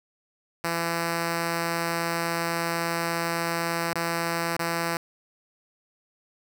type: tone with dropouts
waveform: 5% pulse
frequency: 168.2 Hz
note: E3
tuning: 35 cents sharp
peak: -14 dBFS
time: 0.64-4.97 s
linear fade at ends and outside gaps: 2 ms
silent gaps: 3.933-3.956 / 4.566-4.593 s
effects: none